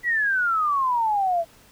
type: exponential sweep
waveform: sine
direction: down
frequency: 1975.5 to 654 Hz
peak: -19 dBFS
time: 0.03-1.45 s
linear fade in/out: 50 ms
effects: pink hiss -53 dBFS RMS until 1.71 s